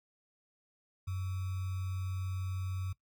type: tone with sample-and-hold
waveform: sine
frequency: 93.4 Hz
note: F#2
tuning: 17 cents sharp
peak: -34 dBFS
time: 1.07-2.93 s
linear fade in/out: 10 ms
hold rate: 1225 Hz
effects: noise-tail reverb RT60 0.1 s tail -18 dB re dry